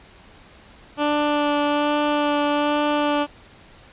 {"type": "tone with vibrato", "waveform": "15% pulse", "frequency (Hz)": 293.7, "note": "D4", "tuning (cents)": 0, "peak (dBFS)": -12, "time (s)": [0.97, 3.27], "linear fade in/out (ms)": 50, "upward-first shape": "sine", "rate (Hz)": 1.2, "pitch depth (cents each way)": 11, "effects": ["pink hiss -48 dBFS RMS until 3.92 s", "resampled to 8000 Hz"]}